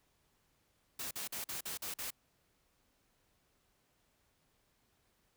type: noise bursts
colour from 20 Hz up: white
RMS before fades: -41 dBFS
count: 7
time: 0.99-2.106 s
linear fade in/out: 5 ms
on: 120 ms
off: 46 ms
effects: pink hiss -75 dBFS RMS until 5.36 s